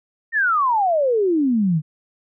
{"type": "exponential sweep", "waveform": "sine", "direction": "down", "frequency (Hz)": [1864.7, 146.83], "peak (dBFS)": -15, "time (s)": [0.32, 1.82], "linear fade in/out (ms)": 50, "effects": []}